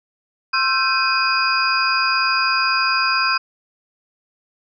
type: tone cluster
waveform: sine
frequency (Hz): 1062 / 1338 / 1552 / 2504 / 4881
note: C6 / E6 / G6 / D#7 / D#8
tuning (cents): +25 / +25 / -18 / +10 / -34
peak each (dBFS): -22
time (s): 0.53-3.38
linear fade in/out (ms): 10
effects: none